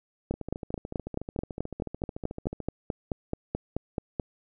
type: two click trains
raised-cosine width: 2 ms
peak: -22 / -15 dBFS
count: 32 / 19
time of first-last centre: 0.34-2.603 / 0.31-4.198 s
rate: 13.7 / 4.63 Hz
effects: none